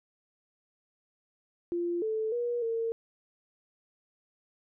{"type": "tone with pitch steps", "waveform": "sine", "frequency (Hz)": [346.1, 438.2, 479.5, 456.3], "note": ["F4", "A4", "A#4", "A#4"], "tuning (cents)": [-16, -7, 49, -37], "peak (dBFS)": -28, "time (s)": [1.72, 2.92], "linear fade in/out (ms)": 0, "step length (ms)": 300, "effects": []}